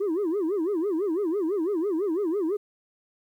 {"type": "tone with vibrato", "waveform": "sine", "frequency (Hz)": 363, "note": "F#4", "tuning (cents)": -33, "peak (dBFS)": -21, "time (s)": [0, 2.57], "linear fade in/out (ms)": 10, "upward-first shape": "sine", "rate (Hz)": 6, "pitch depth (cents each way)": 260, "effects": ["tanh soft clip ceiling -22 dBFS", "10-bit"]}